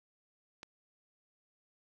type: click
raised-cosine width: 0.2 ms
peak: -28 dBFS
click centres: 0.631 s
effects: none